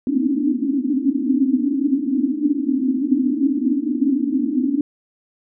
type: band-pass noise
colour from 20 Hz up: pink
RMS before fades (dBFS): -19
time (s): 0.07-4.81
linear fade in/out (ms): 2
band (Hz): 250 to 300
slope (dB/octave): 96
effects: none